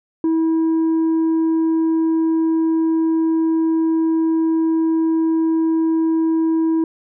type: tone with tanh clipping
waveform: sine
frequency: 324 Hz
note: E4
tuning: 30 cents flat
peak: -15 dBFS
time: 0.24-6.84 s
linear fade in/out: 2 ms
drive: 3 dB
effects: none